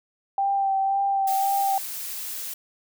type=tone with vibrato; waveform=sine; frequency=784 Hz; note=G5; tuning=in tune; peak=-20 dBFS; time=0.38-1.78 s; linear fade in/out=2 ms; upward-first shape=sine; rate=1.9 Hz; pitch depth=20 cents each way
type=noise; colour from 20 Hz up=blue; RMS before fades=-33 dBFS; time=1.27-2.54 s; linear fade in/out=5 ms
effects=none